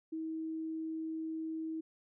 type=tone; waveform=sine; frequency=320.1 Hz; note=D#4; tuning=49 cents sharp; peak=-36 dBFS; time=0.12-1.81 s; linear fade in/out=10 ms; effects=none